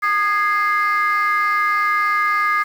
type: chord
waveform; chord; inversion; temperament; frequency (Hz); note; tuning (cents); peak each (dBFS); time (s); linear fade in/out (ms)
sine; Ab major; second; equal with one note detuned; 1226 / 1661.2 / 2093; Eb6 / Ab6 / C7; -26 / 0 / 0; -16 / -21 / -20; 0.02-2.64; 20
effects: tanh soft clip ceiling -10 dBFS + 7-bit